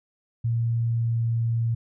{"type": "tone with pitch glide", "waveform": "sine", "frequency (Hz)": [116.2, 115.53], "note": ["A#2", "A#2"], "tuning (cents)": [-5, -15], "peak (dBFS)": -21, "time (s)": [0.44, 1.75], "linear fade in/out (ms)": 10, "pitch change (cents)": -10, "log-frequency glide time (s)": [0.86, 1.22], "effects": []}